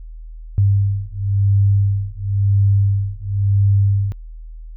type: beating tone pair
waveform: sine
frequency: 99.2 / 100.16 Hz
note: G2 / G2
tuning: +21 / +38 cents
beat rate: 0.96 Hz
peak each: -16 dBFS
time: 0.58-4.12 s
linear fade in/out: 0 ms
effects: added 40 Hz sine -31 dBFS peak until 4.76 s